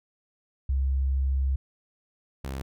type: tone pair in turn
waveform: sine / sawtooth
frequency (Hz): 67 / 67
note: C2 / C2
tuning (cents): +42 / +42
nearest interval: unison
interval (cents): 0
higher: neither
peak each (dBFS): -22 / -28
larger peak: first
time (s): 0.69-1.56 / 2.44-2.62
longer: first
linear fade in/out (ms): 5
effects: none